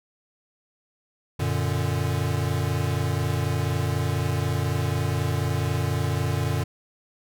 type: chord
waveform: square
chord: Gb augmented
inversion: none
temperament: equal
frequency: 92.5 / 116.54 / 146.83 Hz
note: Gb2 / Bb2 / D3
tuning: 0 / 0 / 0 cents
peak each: -28 dBFS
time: 1.39-6.64 s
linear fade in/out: 10 ms
effects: none